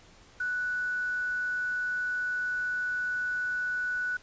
sine tone with quantisation, 1480 Hz, F#6, in tune, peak -28 dBFS, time 0.4-4.17 s, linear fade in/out 5 ms, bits 8, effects pink hiss -56 dBFS RMS until 4.22 s + resampled to 16000 Hz

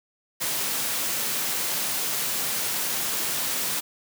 white high-pass noise, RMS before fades -27 dBFS, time 0.4-3.81 s, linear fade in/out 20 ms, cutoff 110 Hz, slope 96 dB/octave, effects none

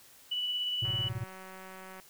sine tone with tremolo, 2960 Hz, F#7, in tune, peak -29 dBFS, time 0.31-1.09 s, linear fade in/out 10 ms, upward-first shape sine, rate 17 Hz, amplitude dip 25%
triangle tone bursts, 116.54 Hz, A#2, in tune, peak -29 dBFS, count 8, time 0.82-1.24 s, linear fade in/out 5 ms, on 35 ms, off 20 ms
click train, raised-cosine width 0.5 ms, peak -33 dBFS, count 217, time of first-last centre 0.85-1.999 s, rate 188 Hz
effects white hiss -57 dBFS RMS until 2.09 s

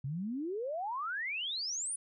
sine exponential sweep, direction up, 128.4 to 10000 Hz, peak -34 dBFS, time 0.04-1.96 s, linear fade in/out 5 ms, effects none

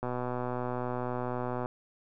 click train, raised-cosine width 1 ms, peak -20 dBFS, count 203, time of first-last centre 0.03-1.659 s, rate 124 Hz, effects none

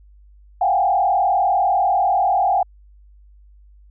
sine tone with frequency modulation, 760 Hz, F#5, 46 cents sharp, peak -14 dBFS, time 0.61-2.63 s, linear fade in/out 5 ms, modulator 40.1 Hz, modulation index 1.7, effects added 50 Hz sine -45 dBFS peak until 3.9 s

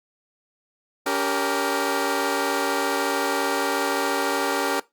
15% pulse chord, G diminished, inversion second, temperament equal with one note detuned, 282.4 / 392 / 466.2 Hz, Db4 / G4 / Bb4, +32 / 0 / 0 cents, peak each -20 dBFS, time 1.06-4.8 s, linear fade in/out 5 ms, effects noise-tail reverb RT60 0.2 s tail -20 dB re dry + Opus 48 kbps

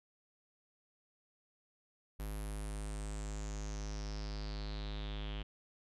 square tone with low-pass filter sweep, 51.91 Hz, G#1, in tune, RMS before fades -41 dBFS, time 2.19-5.43 s, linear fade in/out 10 ms, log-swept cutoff 12000 to 3100 Hz, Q 6.1, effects none

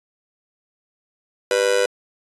45% pulse tone with amplitude modulation, 493.9 Hz, B4, in tune, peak -12 dBFS, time 1.51-1.86 s, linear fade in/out 2 ms, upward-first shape sine, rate 103 Hz, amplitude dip 90%, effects resampled to 24000 Hz

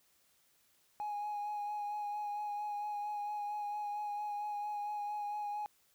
triangle tone with vibrato, 830.6 Hz, G#5, in tune, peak -33 dBFS, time 1-5.66 s, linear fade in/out 0 ms, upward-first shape sine, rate 4.4 Hz, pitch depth 19 cents each way, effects tanh soft clip ceiling -32 dBFS + white hiss -71 dBFS RMS until 5.94 s

